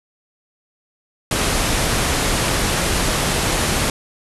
pink low-pass noise, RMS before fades -19 dBFS, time 1.31-3.9 s, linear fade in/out 2 ms, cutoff 12000 Hz, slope 96 dB/octave, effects none

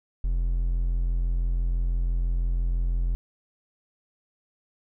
triangle tone, 43 Hz, F1, 26 cents flat, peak -20 dBFS, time 0.24-3.15 s, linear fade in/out 0 ms, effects none

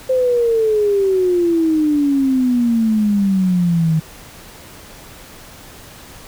sine exponential sweep, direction down, 523 to 156.6 Hz, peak -12 dBFS, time 0.09-4 s, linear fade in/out 10 ms, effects pink hiss -39 dBFS RMS until 6.27 s

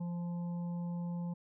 harmonic tone with a mistuned harmonic, 172.9 Hz, F3, 17 cents flat, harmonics 1 / 3 / 5 / 6, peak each -35 / -52 / -53 / -63 dBFS, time 0-1.34 s, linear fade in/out 10 ms, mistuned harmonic 3, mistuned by +19 cents, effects none

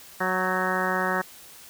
harmonic tone with a mistuned harmonic, 185 Hz, F#3, in tune, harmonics 1 / 2 / 3 / 4 / 5 / 6 / 7 / 8 / 9 / 10, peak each -32 / -32 / -32 / -32 / -32 / -32 / -32 / -32 / -32 / -32 dBFS, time 0.2-1.22 s, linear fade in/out 10 ms, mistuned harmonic 8, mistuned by +42 cents, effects white hiss -47 dBFS RMS until 1.69 s

